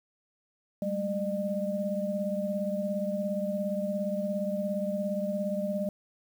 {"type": "tone cluster", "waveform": "sine", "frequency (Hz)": [195.3, 212.5, 604], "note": ["G3", "G#3", "D5"], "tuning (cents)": [-6, 40, 48], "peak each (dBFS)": [-32, -36, -31], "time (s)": [0.82, 5.89], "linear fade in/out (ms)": 2, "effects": ["9-bit"]}